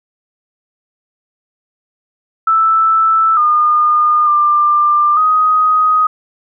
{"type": "tone with pitch steps", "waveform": "sine", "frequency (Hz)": [1319, 1217, 1191, 1253], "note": ["E6", "D#6", "D6", "D#6"], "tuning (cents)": [1, -39, 24, 12], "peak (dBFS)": -8, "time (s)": [2.47, 6.07], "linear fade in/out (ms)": 5, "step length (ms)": 900, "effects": []}